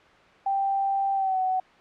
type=tone with pitch glide; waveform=sine; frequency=785 to 748.7 Hz; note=G5 to F#5; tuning=+2 to +20 cents; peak=-22 dBFS; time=0.46-1.6 s; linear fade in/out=5 ms; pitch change=-82 cents; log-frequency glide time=1.14-1.39 s; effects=white hiss -53 dBFS RMS until 1.8 s + low-pass 2000 Hz 12 dB/octave